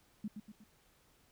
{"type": "tone with echo", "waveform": "sine", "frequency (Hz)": 210.8, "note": "G#3", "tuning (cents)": 26, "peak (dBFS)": -36, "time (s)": [0.24, 0.28], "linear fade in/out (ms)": 5, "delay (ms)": 120, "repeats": 3, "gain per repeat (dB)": -6, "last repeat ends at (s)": 0.64, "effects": ["pink hiss -69 dBFS RMS until 1.31 s"]}